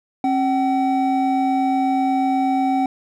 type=tone pair together; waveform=triangle; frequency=269.4 / 760 Hz; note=C#4 / F#5; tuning=-49 / +46 cents; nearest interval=octave + tritone; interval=1795 cents; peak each=-17 dBFS; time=0.24-2.86 s; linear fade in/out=2 ms; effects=none